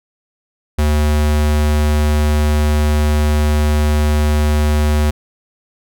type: tone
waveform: square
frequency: 75 Hz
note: D2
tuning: 37 cents sharp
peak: -12 dBFS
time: 0.78-5.11 s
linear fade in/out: 10 ms
effects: none